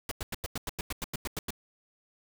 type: noise bursts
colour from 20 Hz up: pink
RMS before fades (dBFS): -34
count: 13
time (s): 0.09-1.506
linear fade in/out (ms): 2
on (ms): 24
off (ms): 92
effects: none